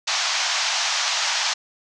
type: band-pass noise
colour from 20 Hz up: white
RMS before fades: -23 dBFS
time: 0.07-1.54 s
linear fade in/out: 10 ms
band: 660 to 6500 Hz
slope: 48 dB/octave
effects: none